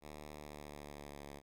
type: tone with pitch glide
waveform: 5% pulse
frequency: 74.9 to 71.39 Hz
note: D2 to D2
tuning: +35 to -48 cents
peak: -37 dBFS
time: 0.01-1.42 s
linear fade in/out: 50 ms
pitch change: -83 cents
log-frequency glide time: 0.32-1.28 s
effects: none